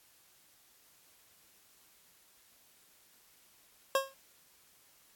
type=tone with exponential decay; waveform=25% pulse; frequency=540 Hz; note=C#5; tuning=45 cents flat; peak=-19 dBFS; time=3.95-4.14 s; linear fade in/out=2 ms; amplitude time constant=41 ms; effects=white hiss -64 dBFS RMS until 5.15 s + AAC 64 kbps